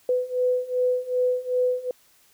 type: beating tone pair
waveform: sine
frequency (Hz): 499.2 / 501.8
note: B4 / B4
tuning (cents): +19 / +28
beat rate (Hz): 2.6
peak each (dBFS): -25 / -23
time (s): 0.09-1.91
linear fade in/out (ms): 2
effects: white hiss -59 dBFS RMS until 2.33 s